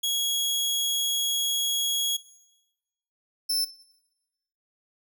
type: tone pair in turn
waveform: sawtooth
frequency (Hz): 3322 / 5305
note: G#7 / E8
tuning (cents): 0 / +10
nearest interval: minor sixth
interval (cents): 810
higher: second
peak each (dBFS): -21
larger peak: neither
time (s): 0.03-2.17 / 3.49-3.65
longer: first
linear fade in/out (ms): 10
effects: noise-tail reverb RT60 1.0 s tail -18 dB re dry